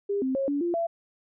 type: tone with pitch steps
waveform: sine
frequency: 402.6 / 262 / 544 / 285.7 / 345.5 / 673 Hz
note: G4 / C4 / C#5 / D4 / F4 / E5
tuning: +46 / +2 / -33 / -48 / -19 / +36 cents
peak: -24 dBFS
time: 0.09-0.87 s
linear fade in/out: 10 ms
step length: 130 ms
effects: none